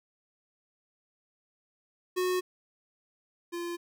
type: tone pair in turn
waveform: square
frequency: 365.5 / 345 Hz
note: F#4 / F4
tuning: -21 / -21 cents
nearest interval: minor second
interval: 100 cents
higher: first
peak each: -27 / -34 dBFS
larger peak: first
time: 2.16-2.41 / 3.52-3.77 s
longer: neither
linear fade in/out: 20 ms
effects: none